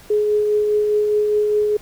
sine tone with tremolo, 420.4 Hz, G#4, 21 cents sharp, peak -13 dBFS, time 0.1-1.77 s, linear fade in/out 5 ms, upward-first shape triangle, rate 4.9 Hz, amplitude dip 30%, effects pink hiss -45 dBFS RMS until 1.81 s

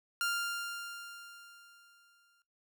sawtooth tone with exponential decay, 1396.9 Hz, F6, in tune, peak -26 dBFS, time 0.21-2.42 s, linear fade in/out 1 ms, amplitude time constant 480 ms, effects noise-tail reverb RT60 0.2 s tail -19 dB re dry

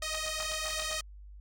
5% pulse beating tone pair, 622.3 / 630 Hz, D#5 / D#5, 0 / +21 cents, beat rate 7.7 Hz, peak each -24 / -25 dBFS, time 0.02-1.01 s, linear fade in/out 5 ms, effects added 50 Hz sine -46 dBFS peak until 1.4 s + AAC 48 kbps

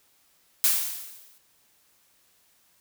blue noise with exponential decay, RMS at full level -19 dBFS, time 0.64-1.38 s, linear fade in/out 0 ms, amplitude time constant 160 ms, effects white hiss -64 dBFS RMS until 2.8 s

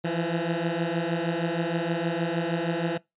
15% pulse beating tone pair, 164.81 / 171.21 Hz, E3 / F3, 0 / -34 cents, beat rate 6.4 Hz, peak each -22 dBFS, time 0.04-2.98 s, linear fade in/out 10 ms, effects noise-tail reverb RT60 0.2 s tail -23 dB re dry + resampled to 8000 Hz

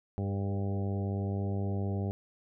harmonic tone with a mistuned harmonic, 99 Hz, G2, 18 cents sharp, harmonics 1 / 2 / 3 / 4 / 5 / 6 / 7 / 8, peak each -31 / -36 / -43 / -41 / -46 / -47 / -48 / -49 dBFS, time 0.18-2.11 s, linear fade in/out 0 ms, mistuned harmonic 5, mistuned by -15 cents, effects none

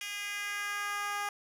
10% pulse tone with high-pass filter sweep, 408.8 Hz, G#4, 27 cents flat, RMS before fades -36 dBFS, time 0.01-1.29 s, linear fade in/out 2 ms, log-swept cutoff 2800 to 860 Hz, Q 1.7, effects resampled to 32000 Hz + 9-bit

